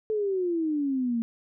sine exponential sweep, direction down, 440 to 226 Hz, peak -24 dBFS, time 0.1-1.22 s, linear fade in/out 0 ms, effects none

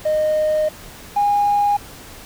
triangle tone pair in turn, 616 / 818.1 Hz, D#5 / G#5, -17 / -26 cents, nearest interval perfect fourth, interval 491 cents, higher second, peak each -12 / -10 dBFS, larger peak second, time 0.05-0.69 / 1.16-1.77 s, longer first, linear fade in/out 10 ms, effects tanh soft clip ceiling -11 dBFS + pink hiss -39 dBFS RMS until 2.25 s

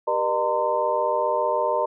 sine tone cluster, 393 / 479.8 / 605 / 915 / 1030 Hz, G4 / A#4 / D#5 / A#5 / C6, +4 / +50 / -49 / -32 / -28 cents, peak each -31 / -27 / -24 / -25 / -28 dBFS, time 0.07-1.86 s, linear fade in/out 10 ms, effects none

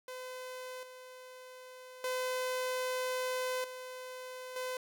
sawtooth tone with level steps, 509 Hz, C5, 48 cents flat, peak -38 / -45 / -29 / -39 / -32 dBFS, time 0.08-4.77 s, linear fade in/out 2 ms, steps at 0.83 / 2.04 / 3.64 / 4.56 s, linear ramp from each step 2 ms, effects none

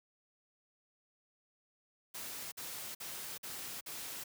white noise bursts, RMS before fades -44 dBFS, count 5, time 2.14-4.24 s, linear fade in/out 10 ms, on 380 ms, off 50 ms, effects high-pass 80 Hz 12 dB/octave

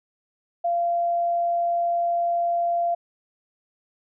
sine tone, 689 Hz, F5, 24 cents flat, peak -20 dBFS, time 0.64-2.95 s, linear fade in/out 10 ms, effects none

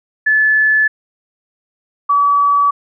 sine tone pair in turn, 1731 / 1143.7 Hz, A6 / D6, -29 / -46 cents, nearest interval perfect fifth, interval 717 cents, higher first, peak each -9 dBFS, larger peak neither, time 0.26-0.88 / 2.09-2.71 s, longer neither, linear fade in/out 10 ms, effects none

